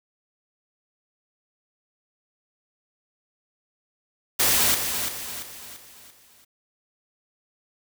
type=noise with echo; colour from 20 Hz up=white; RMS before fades=-20 dBFS; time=4.39-4.75 s; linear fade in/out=10 ms; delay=340 ms; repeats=5; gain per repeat=-7 dB; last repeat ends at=6.45 s; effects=none